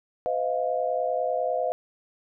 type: tone cluster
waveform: sine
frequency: 507 / 631 / 701 Hz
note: B4 / D#5 / F5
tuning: +45 / +24 / +6 cents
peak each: -28 dBFS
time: 0.26-1.72 s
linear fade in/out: 0 ms
effects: none